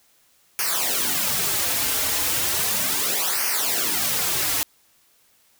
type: noise with flanger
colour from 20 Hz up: white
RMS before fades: -23 dBFS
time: 0.59-4.63 s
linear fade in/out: 0 ms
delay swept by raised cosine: 0.26 to 5.56 ms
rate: 0.35 Hz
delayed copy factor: -0.85
effects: white hiss -60 dBFS RMS until 5.59 s